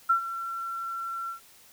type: tone with ADSR envelope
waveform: sine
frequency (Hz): 1356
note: E6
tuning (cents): +49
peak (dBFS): -17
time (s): 0.09-1.4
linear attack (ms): 12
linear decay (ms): 99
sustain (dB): -14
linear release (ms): 110
effects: white hiss -55 dBFS RMS until 1.72 s